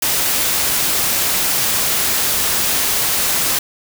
white noise, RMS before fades -17 dBFS, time 0.02-3.59 s, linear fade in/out 5 ms, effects none

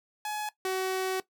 sawtooth tone pair in turn, 845 / 376.4 Hz, G#5 / F#4, +30 / +30 cents, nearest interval octave + major second, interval 1400 cents, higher first, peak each -28 / -24 dBFS, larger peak second, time 0.25-0.49 / 0.65-1.2 s, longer second, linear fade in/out 2 ms, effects noise-tail reverb RT60 0.1 s tail -17 dB re dry

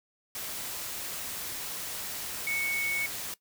sine tone in noise, 2217 Hz, C#7, in tune, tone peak -28 dBFS, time 2.47-3.06 s, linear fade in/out 2 ms, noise white, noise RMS -37 dBFS, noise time 0.35-3.34 s, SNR +6 dB, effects noise-tail reverb RT60 0.1 s tail -18 dB re dry

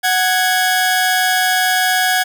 sawtooth tone pair together, 740 / 1661.2 Hz, F#5 / G#6, 0 / 0 cents, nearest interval octave + major second, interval 1400 cents, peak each -12 dBFS, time 0.03-2.24 s, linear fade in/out 20 ms, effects none

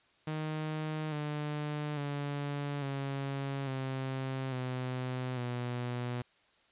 sawtooth tone with pitch steps, 155.1 / 149.13 / 143.38 / 137.86 / 132.55 / 127.44 / 122.54 Hz, D#3 / D3 / D3 / C#3 / C3 / C3 / B2, -5 / +27 / -41 / -9 / +23 / -45 / -13 cents, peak -30 dBFS, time 0.27-6.22 s, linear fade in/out 5 ms, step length 850 ms, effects white hiss -67 dBFS RMS until 6.71 s + resampled to 8000 Hz

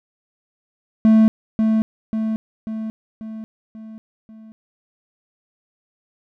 triangle tone with echo, 220 Hz, A3, in tune, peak -7 dBFS, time 1.05-1.28 s, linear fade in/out 0 ms, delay 540 ms, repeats 6, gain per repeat -5 dB, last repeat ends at 4.52 s, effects none

